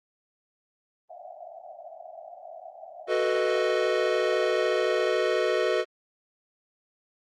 pink band-pass noise, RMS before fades -44 dBFS, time 1.09-5.11 s, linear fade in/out 5 ms, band 630 to 740 Hz, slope 96 dB/octave
square chord, B dominant seventh, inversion second, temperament equal, 370 / 440 / 493.9 / 622.3 Hz, F#4 / A4 / B4 / D#5, 0 / 0 / 0 / 0 cents, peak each -29 dBFS, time 3.07-5.85 s, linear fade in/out 50 ms
effects low-pass 4000 Hz 12 dB/octave + Opus 32 kbps

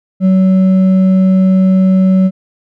sine tone with hard clipping, 188.2 Hz, F#3, 30 cents sharp, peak -7 dBFS, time 0.2-2.31 s, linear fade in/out 50 ms, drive 4 dB, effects none

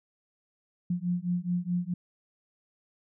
sine beating tone pair, 174.61 / 179.31 Hz, F3 / F3, 0 / +46 cents, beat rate 4.7 Hz, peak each -30 / -30 dBFS, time 0.9-1.94 s, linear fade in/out 5 ms, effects none

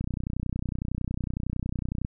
click train, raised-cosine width 5 ms, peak -17 dBFS, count 64, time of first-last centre 0.01-2.049 s, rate 30.9 Hz, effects none

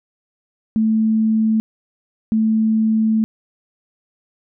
sine tone bursts at uneven times, 220 Hz, A3, in tune, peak -13 dBFS, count 2, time 0.76-1.6 / 2.32-3.24 s, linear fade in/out 0 ms, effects none

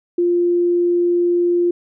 sine tone, 349.2 Hz, F4, in tune, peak -13 dBFS, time 0.18-1.71 s, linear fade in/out 5 ms, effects none

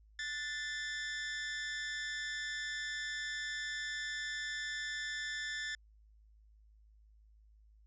sawtooth tone with amplitude modulation, 1760 Hz, A6, in tune, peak -31 dBFS, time 0.19-5.75 s, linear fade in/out 2 ms, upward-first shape sine, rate 296 Hz, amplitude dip 60%, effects added 53 Hz sine -60 dBFS peak until 7.86 s + resampled to 16000 Hz

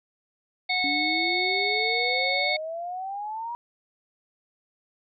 harmonic tone, 734 Hz, F#5, 14 cents flat, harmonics 1 / 3 / 5 / 6, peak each -30 / -25 / -31 / -31 dBFS, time 0.69-2.57 s, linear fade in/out 10 ms
sine exponential sweep, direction up, 280 to 961 Hz, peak -30 dBFS, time 0.84-3.55 s, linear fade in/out 0 ms
effects none

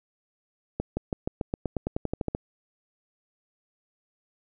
accelerating click train, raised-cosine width 2 ms, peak -14 dBFS, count 15, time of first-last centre 0.8-2.349 s, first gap 170 ms, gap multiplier 0.93, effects none

